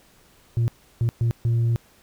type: tone bursts at uneven times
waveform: sine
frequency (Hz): 116.54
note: A#2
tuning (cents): 0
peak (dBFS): -15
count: 4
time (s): 0.57-0.68 / 1.01-1.09 / 1.21-1.31 / 1.45-1.76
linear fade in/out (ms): 0
effects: tanh soft clip ceiling -17 dBFS + pink hiss -56 dBFS RMS until 2.02 s